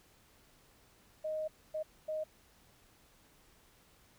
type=tone bursts at uneven times; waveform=sine; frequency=622.3 Hz; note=D#5; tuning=in tune; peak=-34 dBFS; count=3; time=1.24-1.48 / 1.74-1.83 / 2.08-2.24 s; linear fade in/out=10 ms; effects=pink hiss -65 dBFS RMS until 4.18 s